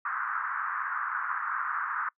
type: band-pass noise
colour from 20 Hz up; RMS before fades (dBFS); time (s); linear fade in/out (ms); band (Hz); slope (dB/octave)
pink; -32; 0.05-2.09; 5; 1100 to 1600; 48
effects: noise-tail reverb RT60 0.1 s tail -25 dB re dry